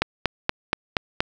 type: click train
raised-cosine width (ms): 0.3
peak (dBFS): -3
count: 6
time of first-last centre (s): 0.02-1.205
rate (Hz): 4.22
effects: none